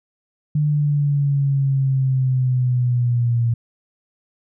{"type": "exponential sweep", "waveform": "sine", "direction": "down", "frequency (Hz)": [150.4, 116.54], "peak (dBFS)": -15, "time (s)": [0.55, 3.54], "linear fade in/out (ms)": 5, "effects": []}